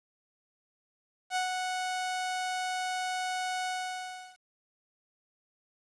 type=tone with ADSR envelope; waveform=sawtooth; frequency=738 Hz; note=F#5; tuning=5 cents flat; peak=-23 dBFS; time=1.3-4.38 s; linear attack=59 ms; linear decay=120 ms; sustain=-4 dB; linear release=710 ms; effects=resampled to 22050 Hz + 10-bit